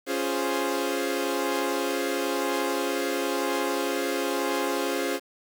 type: chord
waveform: sawtooth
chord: Db major seventh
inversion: none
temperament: equal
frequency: 277.2 / 349.2 / 415.3 / 523.3 Hz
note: Db4 / F4 / Ab4 / C5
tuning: 0 / 0 / 0 / 0 cents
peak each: -27 dBFS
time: 0.06-5.2 s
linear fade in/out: 50 ms
effects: 8-bit